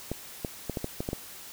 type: clicks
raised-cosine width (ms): 2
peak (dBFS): -17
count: 8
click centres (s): 0.116 / 0.448 / 0.697 / 0.772 / 0.844 / 1.005 / 1.089 / 1.131
effects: white hiss -45 dBFS RMS until 1.52 s